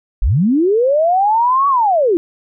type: linear two-way sweep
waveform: sine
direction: up then down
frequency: 31.56 to 1140 to 316.6 Hz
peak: -10 dBFS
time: 0.22-2.17 s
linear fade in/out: 0 ms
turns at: 1.68 s
effects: none